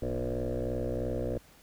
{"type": "tone with frequency modulation", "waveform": "sine", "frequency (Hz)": 293.5, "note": "D4", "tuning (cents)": -1, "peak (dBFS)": -28, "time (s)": [0.02, 1.38], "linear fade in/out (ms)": 5, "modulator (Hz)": 63, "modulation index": 4.7, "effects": ["tanh soft clip ceiling -26 dBFS", "pink hiss -58 dBFS RMS until 1.62 s"]}